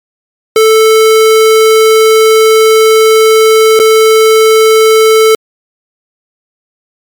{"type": "tone with dropouts", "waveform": "square", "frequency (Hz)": 440, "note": "A4", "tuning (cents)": 0, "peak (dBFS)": -3, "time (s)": [0.56, 5.35], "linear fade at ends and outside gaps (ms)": 2, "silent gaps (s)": [3.792, 3.798], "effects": ["MP3 96 kbps"]}